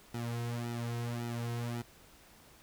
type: tone with flanger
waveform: sawtooth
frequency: 118.4 Hz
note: A#2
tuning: 27 cents sharp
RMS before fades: -37 dBFS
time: 0.14-1.82 s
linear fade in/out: 5 ms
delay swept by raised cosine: 1.8 to 3.5 ms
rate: 1.8 Hz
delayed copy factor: -0.95
effects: pink hiss -59 dBFS RMS until 2.62 s